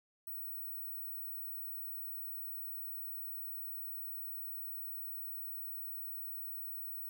sine tone, 15890 Hz, B9, 9 cents sharp, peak -40 dBFS, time 0.27-7.09 s, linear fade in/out 2 ms, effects 12-bit

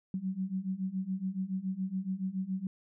sine beating tone pair, 185 / 192.1 Hz, F#3 / G3, 0 / -35 cents, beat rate 7.1 Hz, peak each -36 / -34 dBFS, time 0.14-2.67 s, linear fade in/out 2 ms, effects none

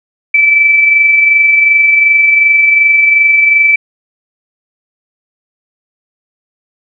sine tone with amplitude modulation, 2317 Hz, D7, 24 cents flat, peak -3 dBFS, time 0.34-3.76 s, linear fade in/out 5 ms, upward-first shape sine, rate 22.7 Hz, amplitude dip 35%, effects none

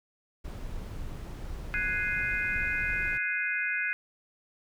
brown noise, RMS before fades -38 dBFS, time 0.44-3.18 s, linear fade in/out 10 ms
sine chord, Ab dominant seventh, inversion third, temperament equal, 1480 / 1661.2 / 2093 / 2489 Hz, Gb6 / Ab6 / C7 / Eb7, 0 / 0 / 0 / 0 cents, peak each -33 dBFS, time 1.74-3.93 s, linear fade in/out 0 ms
effects none

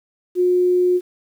sine tone, 360 Hz, F#4, 47 cents flat, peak -13 dBFS, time 0.35-1.01 s, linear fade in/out 50 ms, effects 8-bit

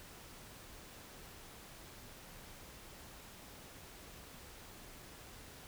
silence, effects pink hiss -54 dBFS RMS until 5.67 s

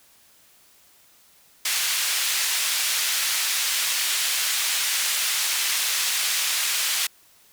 pink band-pass noise, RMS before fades -24 dBFS, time 1.65-7.07 s, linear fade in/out 5 ms, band 2300 to 14000 Hz, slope 12 dB/octave, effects white hiss -56 dBFS RMS until 7.52 s

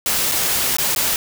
white noise with dropouts, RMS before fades -19 dBFS, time 0.06-1.16 s, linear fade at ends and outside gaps 1 ms, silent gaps 0.315-0.319 / 0.768-0.784 / 0.949-0.961 s, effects none

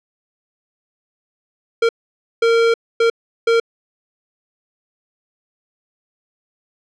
square tone bursts at uneven times, 460.7 Hz, A#4, 20 cents flat, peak -12 dBFS, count 4, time 1.82-1.89 / 2.42-2.74 / 3-3.1 / 3.47-3.6 s, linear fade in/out 5 ms, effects low-pass 4000 Hz 12 dB/octave

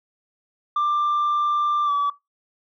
sine tone with pitch glide, 1185 to 1147.9 Hz, D6 to D6, +15 to -40 cents, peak -16 dBFS, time 0.76-2.1 s, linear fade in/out 5 ms, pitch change -55 cents, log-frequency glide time 1.85-1.91 s, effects noise-tail reverb RT60 0.2 s tail -21 dB re dry + tanh soft clip ceiling -17 dBFS

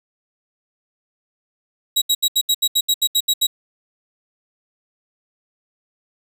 sawtooth tone bursts, 3844 Hz, B7, 48 cents flat, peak -11 dBFS, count 12, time 1.96-3.47 s, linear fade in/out 10 ms, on 58 ms, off 74 ms, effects none

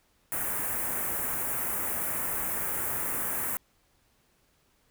white band-stop noise, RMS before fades -31 dBFS, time 0.32-3.57 s, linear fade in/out 0 ms, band 2000 to 9200 Hz, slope 24 dB/octave, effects pink hiss -68 dBFS RMS until 4.9 s

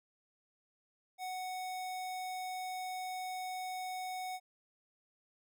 square tone, 741 Hz, F#5, 2 cents sharp, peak -39 dBFS, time 1.18-4.4 s, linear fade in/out 50 ms, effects none

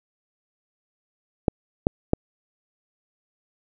clicks, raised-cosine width 2 ms, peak -4 dBFS, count 3, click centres 1.482 / 1.869 / 2.134 s, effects none

